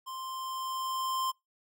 square tone with level ramp, 1046.5 Hz, C6, in tune, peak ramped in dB -39 to -29 dBFS, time 0.06-1.32 s, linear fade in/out 20 ms, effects noise-tail reverb RT60 0.2 s tail -26 dB re dry

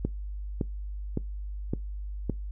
click train, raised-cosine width 3 ms, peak -14 dBFS, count 5, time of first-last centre 0.05-2.297 s, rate 1.78 Hz, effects noise-tail reverb RT60 0.2 s tail -23 dB re dry + added 50 Hz sine -33 dBFS peak until 2.51 s

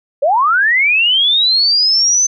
sine linear sweep, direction up, 523.3 to 6200 Hz, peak -9 dBFS, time 0.22-2.27 s, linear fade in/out 10 ms, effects none

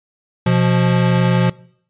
square tone pair together, 123.8 / 175.33 Hz, B2 / F3, +5 / +7 cents, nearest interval tritone, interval 602 cents, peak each -16 / -15 dBFS, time 0.46-1.5 s, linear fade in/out 5 ms, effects noise-tail reverb RT60 0.6 s tail -22 dB re dry + resampled to 8000 Hz

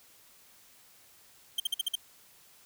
45% pulse tone bursts, 3156 Hz, G7, 11 cents sharp, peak -26 dBFS, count 6, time 1.58-1.955 s, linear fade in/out 5 ms, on 20 ms, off 51 ms, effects white hiss -59 dBFS RMS until 2.65 s

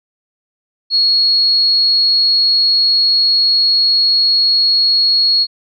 sine tone, 4323 Hz, C#8, 44 cents flat, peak -9 dBFS, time 0.9-5.47 s, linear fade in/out 50 ms, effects none

